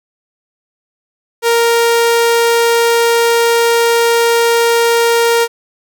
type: tone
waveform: sawtooth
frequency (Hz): 466.2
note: A#4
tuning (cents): 0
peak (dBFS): -5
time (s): 1.42-5.48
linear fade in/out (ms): 50
effects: none